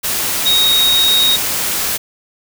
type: tone in noise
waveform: sine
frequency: 3763 Hz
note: A#7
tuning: 16 cents sharp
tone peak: -10 dBFS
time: 0.45-1.37 s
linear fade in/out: 20 ms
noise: white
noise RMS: -18 dBFS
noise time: 0.03-1.98 s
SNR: +5 dB
effects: none